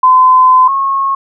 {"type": "tone pair in turn", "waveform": "sine", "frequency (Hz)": [1023, 1090.4], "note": ["C6", "C#6"], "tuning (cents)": [-39, -29], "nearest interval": "minor second", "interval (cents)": 110, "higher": "second", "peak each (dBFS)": [-3, -10], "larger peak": "first", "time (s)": [[0.03, 0.68], [0.68, 1.15]], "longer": "first", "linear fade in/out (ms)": 5, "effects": []}